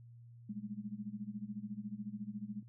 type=tone with tremolo; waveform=sine; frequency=207.7 Hz; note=G#3; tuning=in tune; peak=-37 dBFS; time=0.49-2.63 s; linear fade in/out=5 ms; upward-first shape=sine; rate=14 Hz; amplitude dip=90%; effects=added 118 Hz sine -53 dBFS peak until 2.68 s